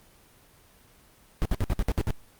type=noise bursts; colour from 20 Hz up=brown; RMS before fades=-23 dBFS; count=8; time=1.42-2.105 s; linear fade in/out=0 ms; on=34 ms; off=59 ms; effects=pink hiss -57 dBFS RMS until 2.39 s + Opus 24 kbps